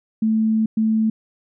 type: tone bursts at uneven times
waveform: sine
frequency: 220 Hz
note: A3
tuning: in tune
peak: -15 dBFS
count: 2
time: 0.22-0.66 / 0.77-1.1 s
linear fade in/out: 5 ms
effects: none